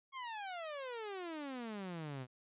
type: exponential sweep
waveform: sawtooth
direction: down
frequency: 1100 to 122.7 Hz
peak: -38 dBFS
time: 0.12-2.27 s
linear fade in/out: 50 ms
effects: resampled to 8000 Hz